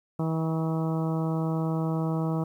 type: harmonic tone with a mistuned harmonic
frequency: 161.1 Hz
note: E3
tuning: 39 cents flat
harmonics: 1 / 2 / 3 / 4 / 5 / 6 / 7 / 8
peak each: -26 / -32 / -36 / -38 / -40 / -42 / -43 / -44 dBFS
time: 0.19-2.44 s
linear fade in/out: 5 ms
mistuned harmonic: 7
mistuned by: -16 cents
effects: 10-bit